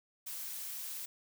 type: noise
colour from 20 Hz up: blue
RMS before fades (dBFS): -42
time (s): 0.26-1.06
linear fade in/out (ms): 10
effects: none